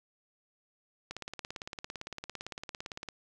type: click train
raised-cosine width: 0.2 ms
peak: -22 dBFS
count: 36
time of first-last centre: 1.11-3.087 s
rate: 17.7 Hz
effects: none